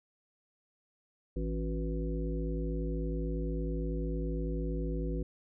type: harmonic tone with a mistuned harmonic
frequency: 54.5 Hz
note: A1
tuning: 16 cents flat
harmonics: 1 / 3 / 5 / 7 / 9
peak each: -33 / -38 / -40 / -41 / -43 dBFS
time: 1.36-5.23 s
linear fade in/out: 5 ms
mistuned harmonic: 7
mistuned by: -76 cents
effects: none